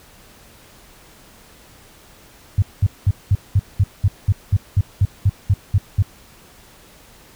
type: tone bursts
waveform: sine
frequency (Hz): 98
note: G2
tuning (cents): 0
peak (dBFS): -10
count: 15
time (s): 2.58-6.025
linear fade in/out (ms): 5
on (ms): 43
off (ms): 200
effects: pink hiss -47 dBFS RMS until 7.35 s